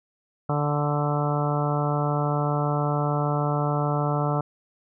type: harmonic tone with a mistuned harmonic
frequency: 146.83 Hz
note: D3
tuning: in tune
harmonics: 1 / 2 / 3 / 4 / 5 / 6 / 7 / 8 / 9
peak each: -24 / -32 / -32 / -31 / -31 / -34 / -35 / -36 / -33 dBFS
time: 0.49-4.41 s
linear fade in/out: 5 ms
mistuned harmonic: 8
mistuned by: -22 cents
effects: none